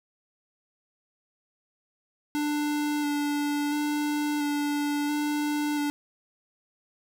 square tone with vibrato, 293.7 Hz, D4, in tune, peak -26 dBFS, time 2.35-5.9 s, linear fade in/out 0 ms, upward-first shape square, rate 0.73 Hz, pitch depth 13 cents each way, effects none

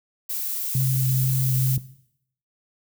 violet noise, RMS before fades -28 dBFS, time 0.29-1.77 s, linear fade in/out 10 ms
sine tone with vibrato, 130.81 Hz, C3, in tune, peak -19 dBFS, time 0.75-1.78 s, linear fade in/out 2 ms, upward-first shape sine, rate 2.1 Hz, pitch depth 14 cents each way
effects noise-tail reverb RT60 0.7 s tail -17 dB re dry

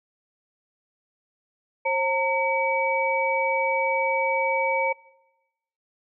sine tone cluster, 535 / 913 / 2280 Hz, C5 / A#5 / C#7, +38 / -36 / +48 cents, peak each -25 / -25 / -26 dBFS, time 1.85-4.93 s, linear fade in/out 10 ms, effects noise-tail reverb RT60 1.0 s tail -23 dB re dry

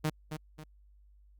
sawtooth tone with echo, 154.6 Hz, D#3, 11 cents flat, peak -24 dBFS, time 0.04-0.1 s, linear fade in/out 10 ms, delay 270 ms, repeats 2, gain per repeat -8 dB, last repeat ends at 0.64 s, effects added 50 Hz sine -57 dBFS peak until 1.39 s + Opus 48 kbps

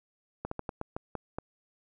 slowing click train, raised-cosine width 1 ms, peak -20 dBFS, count 8, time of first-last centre 0.45-1.385 s, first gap 64 ms, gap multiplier 1.24, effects none

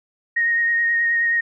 sine tone with vibrato, 1864.7 Hz, A#6, in tune, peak -16 dBFS, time 0.36-1.41 s, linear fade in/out 10 ms, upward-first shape triangle, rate 9.4 Hz, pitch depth 19 cents each way, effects none

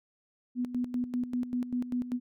sine tone with tremolo, 246.9 Hz, B3, in tune, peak -27 dBFS, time 0.55-2.2 s, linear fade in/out 50 ms, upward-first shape square, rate 5.1 Hz, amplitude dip 70%, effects none

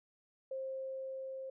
sine tone with level ramp, 530 Hz, C5, 22 cents sharp, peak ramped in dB -37 to -41 dBFS, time 0.51-1.5 s, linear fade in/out 5 ms, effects none

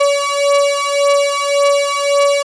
35% pulse beating tone pair, 566 / 567.8 Hz, C#5 / C#5, +36 / +41 cents, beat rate 1.8 Hz, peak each -13 dBFS, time 0-2.43 s, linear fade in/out 10 ms, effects resampled to 22050 Hz

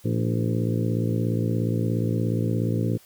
harmonic tone with a mistuned harmonic, 57 Hz, A#1, 38 cents flat, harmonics 2 / 3 / 4 / 5 / 6 / 7 / 8 / 9, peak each -24 / -28 / -30 / -32 / -34 / -35 / -36 / -37 dBFS, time 0.04-2.98 s, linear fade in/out 20 ms, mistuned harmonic 5, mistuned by +58 cents, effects white hiss -54 dBFS RMS until 3.05 s

